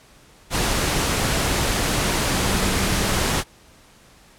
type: tone in noise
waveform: sine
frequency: 192.2 Hz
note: G3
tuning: 34 cents flat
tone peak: -28 dBFS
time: 2.31-3.23 s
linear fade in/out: 50 ms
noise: pink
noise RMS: -21 dBFS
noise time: 0.5-3.44 s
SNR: -10 dB
effects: pink hiss -51 dBFS RMS until 4.38 s + low-pass 11000 Hz 12 dB/octave